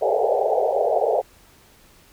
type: band-pass noise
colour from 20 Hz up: pink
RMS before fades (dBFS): -20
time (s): 0.01-1.22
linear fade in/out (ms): 20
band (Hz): 410 to 820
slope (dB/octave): 96
effects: pink hiss -53 dBFS RMS until 2.12 s